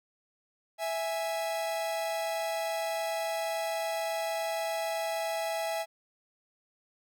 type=tone pair together; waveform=45% pulse; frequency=659.3 / 830 Hz; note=E5 / G#5; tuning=0 / -1 cents; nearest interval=major third; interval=399 cents; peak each=-32 / -35 dBFS; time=0.78-5.86 s; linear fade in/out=50 ms; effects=none